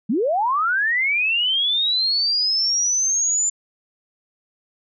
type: linear sweep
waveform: sine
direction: up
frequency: 185 to 7160 Hz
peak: -17 dBFS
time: 0.09-3.5 s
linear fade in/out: 10 ms
effects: none